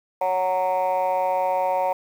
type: chord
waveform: sine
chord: F# major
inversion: second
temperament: just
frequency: 555 / 740 / 925 Hz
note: C#5 / F#5 / A#5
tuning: +2 / 0 / -14 cents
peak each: -22 dBFS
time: 0.21-1.93 s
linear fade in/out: 5 ms
effects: tanh soft clip ceiling -15 dBFS + 8-bit